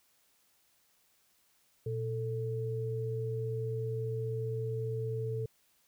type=tone pair together; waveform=sine; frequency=118.84 / 442.5 Hz; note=A#2 / A4; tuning=+34 / +10 cents; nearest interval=octave + major seventh; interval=2276 cents; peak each=-34 / -36 dBFS; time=1.86-5.46 s; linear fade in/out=5 ms; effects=white hiss -70 dBFS RMS until 5.87 s